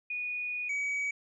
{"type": "tone pair in turn", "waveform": ["sine", "triangle"], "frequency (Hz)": [2464, 2269], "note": ["D#7", "C#7"], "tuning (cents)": [-17, 40], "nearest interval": "minor second", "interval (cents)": 143, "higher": "first", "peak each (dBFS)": [-32, -28], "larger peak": "second", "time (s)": [[0.1, 0.69], [0.69, 1.11]], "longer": "first", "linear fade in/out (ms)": 5, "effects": ["resampled to 22050 Hz"]}